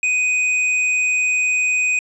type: tone with hard clipping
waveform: sine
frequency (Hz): 2496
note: D#7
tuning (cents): +5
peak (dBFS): -17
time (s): 0.03-1.99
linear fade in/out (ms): 2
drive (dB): 7
effects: resampled to 22050 Hz